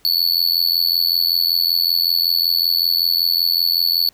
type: tone with amplitude modulation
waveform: square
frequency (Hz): 4435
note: C#8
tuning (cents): 0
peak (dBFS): -11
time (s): 0.05-4.09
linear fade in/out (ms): 0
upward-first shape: sine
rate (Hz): 85.3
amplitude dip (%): 95
effects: pink hiss -55 dBFS RMS until 4.13 s